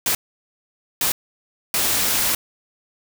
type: noise bursts at uneven times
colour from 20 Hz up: white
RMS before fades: -20 dBFS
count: 3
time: 0.06-0.15 / 1.01-1.12 / 1.74-2.35 s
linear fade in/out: 2 ms
effects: none